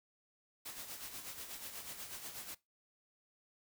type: noise with tremolo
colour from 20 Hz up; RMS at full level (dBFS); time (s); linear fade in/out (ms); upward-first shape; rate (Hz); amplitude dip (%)
white; -45; 0.65-2.55; 10; sine; 8.2; 55
effects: noise-tail reverb RT60 0.2 s tail -20 dB re dry